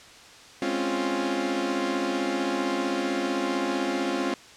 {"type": "chord", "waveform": "sawtooth", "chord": "Db major seventh", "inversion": "second", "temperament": "equal", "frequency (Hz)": [207.7, 261.6, 277.2, 349.2], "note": ["Ab3", "C4", "Db4", "F4"], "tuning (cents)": [0, 0, 0, 0], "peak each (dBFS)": [-31, -27, -26, -25], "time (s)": [0.62, 4.34], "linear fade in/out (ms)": 2, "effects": ["white hiss -48 dBFS RMS until 4.56 s", "low-pass 6000 Hz 12 dB/octave"]}